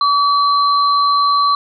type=tone pair together; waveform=sine; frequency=1145 / 4092 Hz; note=D6 / C8; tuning=-44 / -39 cents; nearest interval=octave + minor seventh; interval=2205 cents; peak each=-11 / -20 dBFS; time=0.01-1.55 s; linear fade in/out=2 ms; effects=none